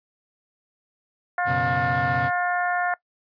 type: harmonic tone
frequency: 355.7 Hz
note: F4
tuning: 32 cents sharp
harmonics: 2 / 3 / 4 / 5 / 6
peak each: -24 / -32 / -27 / -29 / -40 dBFS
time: 1.38-2.94 s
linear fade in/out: 2 ms
type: chord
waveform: 35% pulse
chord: F# suspended fourth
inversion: none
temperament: equal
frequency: 92.5 / 123.47 / 138.59 Hz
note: F#2 / B2 / C#3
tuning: 0 / 0 / 0 cents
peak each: -32 / -28 / -28 dBFS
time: 1.45-2.31 s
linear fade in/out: 50 ms
effects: noise-tail reverb RT60 0.1 s tail -21 dB re dry + resampled to 11025 Hz